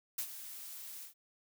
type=noise with ADSR envelope; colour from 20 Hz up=blue; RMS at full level=-35 dBFS; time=0.18-1.14 s; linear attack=7 ms; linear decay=71 ms; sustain=-12 dB; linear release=120 ms; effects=none